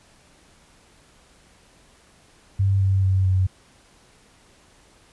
sine tone with pitch steps, 97.7 / 96.3 / 94.92 / 93.56 Hz, G2 / G2 / F#2 / F#2, -5 / -30 / +45 / +20 cents, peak -16 dBFS, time 2.59-3.47 s, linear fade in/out 10 ms, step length 220 ms, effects pink hiss -55 dBFS RMS until 5.12 s + resampled to 24000 Hz

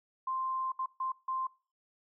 sine tone bursts at uneven times, 1046.5 Hz, C6, in tune, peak -31 dBFS, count 4, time 0.27-0.72 / 0.79-0.86 / 1-1.12 / 1.28-1.47 s, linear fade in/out 5 ms, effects noise-tail reverb RT60 0.4 s tail -23 dB re dry

